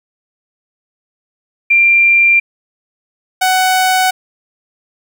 sine / sawtooth tone pair in turn, 2376 / 746.4 Hz, D7 / F#5, +20 / +15 cents, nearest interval octave + minor sixth, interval 2005 cents, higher first, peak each -6 dBFS, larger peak neither, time 1.7-2.4 / 3.41-4.11 s, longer neither, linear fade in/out 10 ms, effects 8-bit

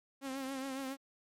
sawtooth tone with vibrato, 267.8 Hz, C4, 40 cents sharp, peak -34 dBFS, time 0.21-0.97 s, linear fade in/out 50 ms, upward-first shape triangle, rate 7.2 Hz, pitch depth 58 cents each way, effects MP3 64 kbps

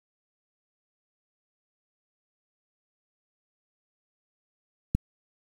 click, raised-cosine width 5 ms, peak -10 dBFS, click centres 4.95 s, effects 7-bit

